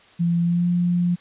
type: tone with pitch glide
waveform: sine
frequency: 170.8 to 175.6 Hz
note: F3 to F3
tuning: -38 to +10 cents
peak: -17 dBFS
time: 0.19-1.16 s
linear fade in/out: 20 ms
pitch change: +48 cents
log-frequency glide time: 0.42-0.67 s
effects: white hiss -51 dBFS RMS until 1.2 s + resampled to 8000 Hz